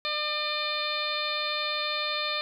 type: harmonic tone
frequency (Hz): 601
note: D5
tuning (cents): +40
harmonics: 1 / 2 / 3 / 4 / 5 / 6 / 7 / 8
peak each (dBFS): -36 / -34 / -38 / -34 / -42 / -33 / -34 / -44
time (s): 0.05-2.41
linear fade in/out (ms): 0
effects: 10-bit